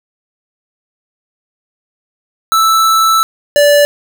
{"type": "tone pair in turn", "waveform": "square", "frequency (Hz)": [1318.5, 581.3], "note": ["E6", "D5"], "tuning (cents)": [0, -18], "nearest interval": "octave + major second", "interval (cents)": 1418, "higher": "first", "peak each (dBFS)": [-8, -6], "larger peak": "second", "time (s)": [[2.52, 3.23], [3.56, 3.85]], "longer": "first", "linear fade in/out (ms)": 0, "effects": []}